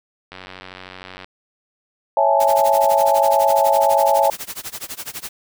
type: click train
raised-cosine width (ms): 0.3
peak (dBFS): -19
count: 87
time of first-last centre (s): 0.32-1.245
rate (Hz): 93
type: chord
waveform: sine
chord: A major seventh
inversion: first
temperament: equal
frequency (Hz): 554.4 / 659.3 / 830.6 / 880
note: C#5 / E5 / G#5 / A5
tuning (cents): 0 / 0 / 0 / 0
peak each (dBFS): -18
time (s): 2.17-4.3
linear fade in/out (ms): 2
type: noise with tremolo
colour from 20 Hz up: white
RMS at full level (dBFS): -28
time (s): 2.4-5.29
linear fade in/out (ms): 2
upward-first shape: sine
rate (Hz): 12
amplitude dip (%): 95
effects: none